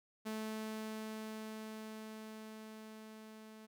sawtooth tone with level ramp, 218 Hz, A3, 16 cents flat, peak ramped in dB -35 to -49 dBFS, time 0.25-3.67 s, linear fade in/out 20 ms, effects none

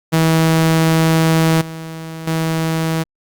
sawtooth tone with level steps, 161.7 Hz, E3, 33 cents flat, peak -7 / -23 / -12 dBFS, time 0.12-3.04 s, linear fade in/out 20 ms, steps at 1.61 / 2.27 s, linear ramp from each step 5 ms, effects Opus 48 kbps

